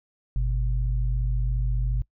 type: tone pair together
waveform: sine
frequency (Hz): 48.53 / 123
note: G1 / B2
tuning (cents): -17 / -7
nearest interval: octave + major third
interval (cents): 1610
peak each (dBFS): -22 / -29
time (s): 0.36-2.02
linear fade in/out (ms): 0
effects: noise-tail reverb RT60 0.1 s tail -22 dB re dry